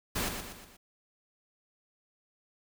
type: noise with echo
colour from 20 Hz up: pink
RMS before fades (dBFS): -32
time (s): 0.15-0.29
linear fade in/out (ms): 10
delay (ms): 120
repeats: 4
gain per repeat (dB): -6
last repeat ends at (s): 0.77
effects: none